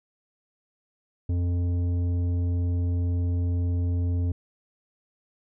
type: tone with tanh clipping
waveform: sine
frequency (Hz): 87.8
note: F2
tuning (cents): +10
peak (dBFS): -24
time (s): 1.29-4.32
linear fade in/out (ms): 5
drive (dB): 10
effects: none